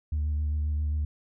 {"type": "tone with vibrato", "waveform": "sine", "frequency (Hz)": 75.2, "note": "D2", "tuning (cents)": 42, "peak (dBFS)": -23, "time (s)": [0.12, 1.05], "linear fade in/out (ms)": 5, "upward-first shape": "sine", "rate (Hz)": 7.5, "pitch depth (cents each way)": 24, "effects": ["tanh soft clip ceiling -23 dBFS"]}